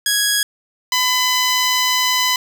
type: tone pair in turn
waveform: 10% pulse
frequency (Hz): 1661.2 / 1006.3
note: G#6 / B5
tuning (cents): 0 / +32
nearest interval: major sixth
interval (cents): 868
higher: first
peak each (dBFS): -6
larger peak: neither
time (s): 0.06-0.43 / 0.92-2.36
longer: second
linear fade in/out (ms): 2
effects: none